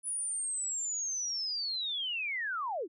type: linear sweep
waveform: sine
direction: down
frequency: 9956 to 280 Hz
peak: -32 dBFS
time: 0.03-2.88 s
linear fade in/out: 50 ms
effects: none